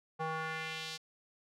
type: tone with band-pass filter sweep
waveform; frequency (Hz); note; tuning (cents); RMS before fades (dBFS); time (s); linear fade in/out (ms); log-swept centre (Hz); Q
square; 159.4; D#3; +42; -39; 0.19-0.98; 20; 860 to 4700; 1.6
effects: none